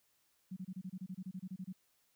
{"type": "tone bursts", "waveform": "sine", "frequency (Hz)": 186.2, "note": "F#3", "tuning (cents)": 11, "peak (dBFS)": -40, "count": 15, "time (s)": [0.51, 1.728], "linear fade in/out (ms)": 10, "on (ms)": 56, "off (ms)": 27, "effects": ["white hiss -75 dBFS RMS until 2.15 s"]}